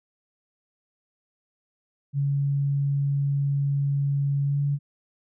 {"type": "tone with pitch glide", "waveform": "sine", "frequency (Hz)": [140.6, 142.48], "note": ["C#3", "C#3"], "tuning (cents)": [25, 48], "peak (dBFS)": -21, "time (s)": [2.13, 4.79], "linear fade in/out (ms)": 50, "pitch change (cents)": 23, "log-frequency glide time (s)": [4.44, 4.59], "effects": []}